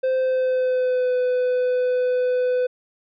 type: tone with pitch glide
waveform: triangle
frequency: 519 to 501 Hz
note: C5 to B4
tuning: -14 to +25 cents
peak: -16 dBFS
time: 0.03-2.67 s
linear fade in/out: 10 ms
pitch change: -61 cents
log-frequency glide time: 0.17-1.15 s
effects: resampled to 11025 Hz